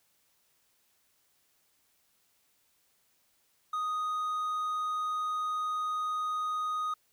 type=tone; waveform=triangle; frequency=1244.5 Hz; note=D#6; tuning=in tune; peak=-28 dBFS; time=3.73-6.94 s; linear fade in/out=5 ms; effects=white hiss -71 dBFS RMS until 7.12 s